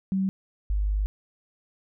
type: tone pair in turn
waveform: sine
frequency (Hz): 191.5 / 50.72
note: G3 / G#1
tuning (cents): -40 / -40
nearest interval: octave + major seventh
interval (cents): 2300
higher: first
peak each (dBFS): -22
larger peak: neither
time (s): 0.12-0.29 / 0.7-1.06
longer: second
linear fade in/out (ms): 0
effects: none